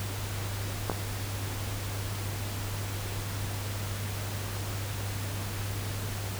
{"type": "clicks", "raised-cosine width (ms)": 1, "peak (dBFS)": [-12, -18], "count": 2, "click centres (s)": [0.898, 0.916], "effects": ["added 100 Hz sine -33 dBFS peak until 6.39 s", "pink hiss -38 dBFS RMS until 6.39 s"]}